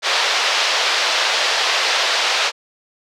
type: band-pass noise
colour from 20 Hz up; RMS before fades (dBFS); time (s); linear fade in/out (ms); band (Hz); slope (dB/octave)
white; -18; 0.02-2.52; 50; 490 to 4800; 24
effects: none